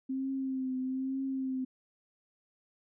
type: tone with vibrato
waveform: sine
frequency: 263 Hz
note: C4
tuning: 9 cents sharp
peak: -31 dBFS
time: 0.09-1.65 s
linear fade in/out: 10 ms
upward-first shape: triangle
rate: 1.1 Hz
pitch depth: 41 cents each way
effects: none